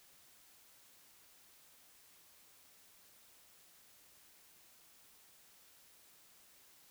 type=silence; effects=white hiss -64 dBFS RMS until 6.9 s